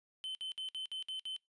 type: tone bursts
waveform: triangle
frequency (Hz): 3065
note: G7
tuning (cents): -40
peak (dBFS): -37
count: 7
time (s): 0.24-1.364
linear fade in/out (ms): 0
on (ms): 110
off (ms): 59
effects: noise-tail reverb RT60 0.2 s tail -24 dB re dry + resampled to 22050 Hz